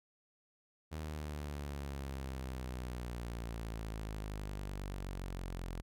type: exponential sweep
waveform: sawtooth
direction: down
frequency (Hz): 78.4 to 43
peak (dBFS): -36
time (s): 0.91-5.82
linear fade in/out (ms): 20
effects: none